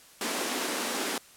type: high-pass noise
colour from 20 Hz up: pink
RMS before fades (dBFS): -31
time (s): 0.21-1.18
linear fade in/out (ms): 2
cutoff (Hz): 220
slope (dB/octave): 48
effects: white hiss -54 dBFS RMS until 1.36 s + low-pass 12000 Hz 12 dB/octave